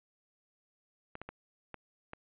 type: clicks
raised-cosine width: 0.5 ms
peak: -27 dBFS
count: 5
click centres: 1.154 / 1.216 / 1.29 / 1.743 / 2.134 s
effects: resampled to 8000 Hz